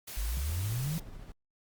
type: noise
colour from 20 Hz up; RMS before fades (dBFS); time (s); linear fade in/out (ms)
white; -43; 0.07-1; 10
type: exponential sweep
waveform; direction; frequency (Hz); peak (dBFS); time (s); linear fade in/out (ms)
sine; up; 46.63 to 169.7; -30; 0.17-0.98; 0
type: tone with exponential decay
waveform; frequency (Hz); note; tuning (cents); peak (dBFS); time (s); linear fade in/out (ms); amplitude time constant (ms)
sine; 146.83; D3; 0; -34; 0.37-0.45; 2; 16
type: noise with tremolo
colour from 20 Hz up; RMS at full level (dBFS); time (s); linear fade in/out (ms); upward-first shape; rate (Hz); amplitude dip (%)
brown; -44; 0.49-1.32; 2; triangle; 14; 35
effects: Opus 48 kbps